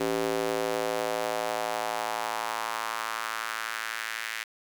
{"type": "tone with high-pass filter sweep", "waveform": "square", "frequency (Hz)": 56, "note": "A1", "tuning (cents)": 31, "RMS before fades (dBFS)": -31, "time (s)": [0, 4.44], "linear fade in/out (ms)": 10, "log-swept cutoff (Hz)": [360, 1900], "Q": 2.2, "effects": ["9-bit"]}